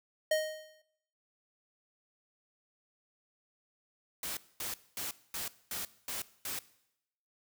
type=tone with exponential decay; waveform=square; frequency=622.3 Hz; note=D#5; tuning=in tune; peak=-25 dBFS; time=0.31-0.82 s; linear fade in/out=5 ms; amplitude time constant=110 ms
type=noise bursts; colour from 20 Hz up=white; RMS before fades=-38 dBFS; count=7; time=4.23-6.59 s; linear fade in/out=2 ms; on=140 ms; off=230 ms
effects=noise-tail reverb RT60 0.8 s tail -19 dB re dry